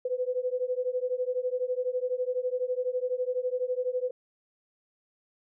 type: beating tone pair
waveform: sine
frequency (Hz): 497 / 509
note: B4 / C5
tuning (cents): +11 / -48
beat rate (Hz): 12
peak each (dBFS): -30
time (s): 0.05-4.11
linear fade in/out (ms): 5
effects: none